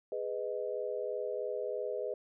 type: chord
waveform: sine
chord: G# minor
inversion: none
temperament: just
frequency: 415.3 / 498.4 / 623 Hz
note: G#4 / B4 / D#5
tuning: 0 / +16 / +2 cents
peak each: -38 / -37 / -39 dBFS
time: 0.12-2.14 s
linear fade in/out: 2 ms
effects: none